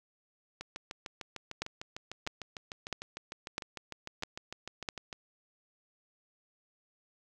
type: two click trains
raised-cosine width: 0.2 ms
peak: -16 / -23 dBFS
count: 6 / 31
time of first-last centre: 1.62-4.888 / 0.61-5.128 s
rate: 1.53 / 6.64 Hz
effects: none